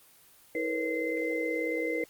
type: tone cluster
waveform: sine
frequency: 323.4 / 444.2 / 482.6 / 544 / 2068 Hz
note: E4 / A4 / B4 / C#5 / C7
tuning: -33 / +16 / -40 / -33 / -21 cents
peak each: -34 / -39 / -32 / -39 / -34 dBFS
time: 0.55-2.04 s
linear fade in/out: 2 ms
effects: white hiss -58 dBFS RMS until 2.09 s + Opus 24 kbps